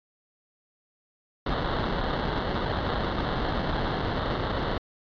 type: noise with sample-and-hold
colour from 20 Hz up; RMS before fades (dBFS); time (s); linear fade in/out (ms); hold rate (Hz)
pink; -28; 1.46-4.78; 5; 2450
effects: resampled to 11025 Hz